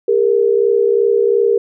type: tone pair together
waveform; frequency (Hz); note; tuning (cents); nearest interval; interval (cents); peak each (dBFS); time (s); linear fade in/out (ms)
sine; 403.4 / 466.2; G4 / A#4; +50 / 0; minor third; 250; -13; 0.08-1.58; 5
effects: none